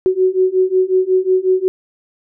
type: beating tone pair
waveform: sine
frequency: 370 / 375.5 Hz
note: F#4 / F#4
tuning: 0 / +26 cents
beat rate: 5.5 Hz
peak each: -15 / -14 dBFS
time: 0.06-1.68 s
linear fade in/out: 0 ms
effects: none